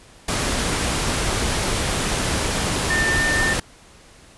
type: tone in noise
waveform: sine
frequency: 1799 Hz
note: A6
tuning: 38 cents sharp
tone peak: -19 dBFS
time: 2.9-3.54 s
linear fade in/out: 5 ms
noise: pink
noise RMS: -22 dBFS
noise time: 0.28-3.6 s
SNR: 0 dB
effects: pink hiss -48 dBFS RMS until 4.37 s + resampled to 24000 Hz